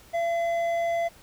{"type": "tone with hard clipping", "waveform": "triangle", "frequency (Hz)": 678, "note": "E5", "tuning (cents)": 49, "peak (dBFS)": -25, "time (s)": [0.13, 1.09], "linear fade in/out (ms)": 20, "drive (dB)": 10, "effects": ["pink hiss -53 dBFS RMS until 1.22 s"]}